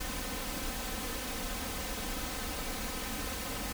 pink noise with comb filter, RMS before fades -37 dBFS, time 0-3.73 s, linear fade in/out 10 ms, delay 3.9 ms, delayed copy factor +0.7, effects none

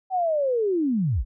sine linear sweep, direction down, 769 to 34.65 Hz, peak -20 dBFS, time 0.1-1.25 s, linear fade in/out 50 ms, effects none

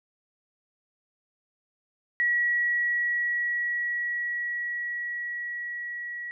sine tone with level ramp, 1923 Hz, B6, 47 cents flat, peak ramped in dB -21 to -33 dBFS, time 2.2-6.31 s, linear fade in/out 0 ms, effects none

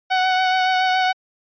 sawtooth tone with vibrato, 745 Hz, F#5, 12 cents sharp, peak -12 dBFS, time 0.1-1.13 s, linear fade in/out 20 ms, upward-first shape triangle, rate 7.1 Hz, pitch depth 21 cents each way, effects resampled to 11025 Hz

